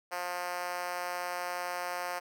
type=tone with high-pass filter; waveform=5% pulse; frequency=177.7 Hz; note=F3; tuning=30 cents sharp; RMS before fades=-36 dBFS; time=0.11-2.2 s; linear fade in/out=20 ms; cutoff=620 Hz; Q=2; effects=none